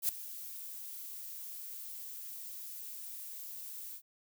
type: noise with ADSR envelope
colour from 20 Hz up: violet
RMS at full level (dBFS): -28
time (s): 0.02-4.02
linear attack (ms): 69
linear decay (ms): 3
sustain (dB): -17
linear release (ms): 76
effects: none